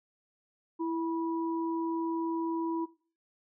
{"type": "tone pair together", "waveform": "sine", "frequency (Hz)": [330.4, 976.2], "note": ["E4", "B5"], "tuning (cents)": [4, -20], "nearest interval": "octave + perfect fifth", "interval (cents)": 1876, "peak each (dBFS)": [-30, -38], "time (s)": [0.79, 2.86], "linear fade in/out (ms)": 20, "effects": ["noise-tail reverb RT60 0.4 s tail -19 dB re dry"]}